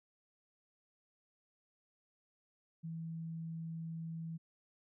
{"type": "tone", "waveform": "sine", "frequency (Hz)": 163.6, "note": "E3", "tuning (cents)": -13, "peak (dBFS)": -40, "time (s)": [2.83, 4.38], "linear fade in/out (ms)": 20, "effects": []}